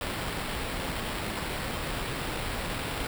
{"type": "noise with sample-and-hold", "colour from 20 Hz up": "pink", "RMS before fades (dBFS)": -33, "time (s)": [0.01, 3.07], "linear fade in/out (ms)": 2, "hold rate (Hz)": 6300, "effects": []}